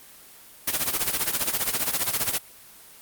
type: noise with tremolo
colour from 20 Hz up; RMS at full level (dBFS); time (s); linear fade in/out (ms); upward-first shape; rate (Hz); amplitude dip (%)
white; -22; 0.67-2.39; 10; sine; 15; 80
effects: white hiss -48 dBFS RMS until 3.01 s + Opus 24 kbps